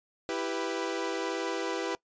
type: chord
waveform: sawtooth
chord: E minor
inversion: none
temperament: equal with one note detuned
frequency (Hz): 330.8 / 392 / 493.9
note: E4 / G4 / B4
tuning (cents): +6 / 0 / 0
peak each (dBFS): -31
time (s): 0.29-1.95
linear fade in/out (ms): 0
effects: noise-tail reverb RT60 0.1 s tail -22 dB re dry + resampled to 16000 Hz